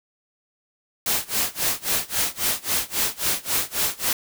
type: noise with tremolo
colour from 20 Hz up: white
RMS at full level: -21 dBFS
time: 1.06-4.13 s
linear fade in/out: 2 ms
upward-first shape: sine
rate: 3.7 Hz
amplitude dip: 95%
effects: none